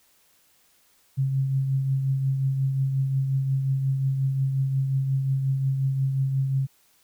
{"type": "tone with tremolo", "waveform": "sine", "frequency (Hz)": 134.8, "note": "C#3", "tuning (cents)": -48, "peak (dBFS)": -19, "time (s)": [1.17, 6.67], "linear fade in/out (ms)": 20, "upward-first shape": "triangle", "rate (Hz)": 5.6, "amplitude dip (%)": 45, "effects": ["white hiss -62 dBFS RMS until 7.03 s"]}